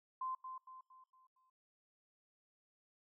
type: tone with echo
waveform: sine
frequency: 1037 Hz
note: C6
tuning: 16 cents flat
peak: -38 dBFS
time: 0.21-0.35 s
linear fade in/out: 5 ms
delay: 230 ms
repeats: 5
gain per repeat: -7 dB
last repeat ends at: 1.5 s
effects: noise-tail reverb RT60 0.5 s tail -25 dB re dry